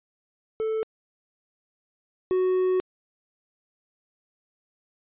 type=tone pair in turn; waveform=triangle; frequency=440 / 370 Hz; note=A4 / F#4; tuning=0 / 0 cents; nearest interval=minor third; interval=300 cents; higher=first; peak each=-22 / -18 dBFS; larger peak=second; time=0.6-0.83 / 2.31-2.8 s; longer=second; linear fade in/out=0 ms; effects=resampled to 8000 Hz